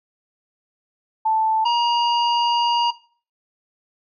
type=tone pair in turn; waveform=sine / square; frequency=880 / 947.5 Hz; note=A5 / A#5; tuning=0 / +28 cents; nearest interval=minor second; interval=128 cents; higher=second; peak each=-16 dBFS; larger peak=neither; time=1.25-1.65 / 1.65-2.91 s; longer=second; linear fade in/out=10 ms; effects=noise-tail reverb RT60 0.4 s tail -17 dB re dry + resampled to 11025 Hz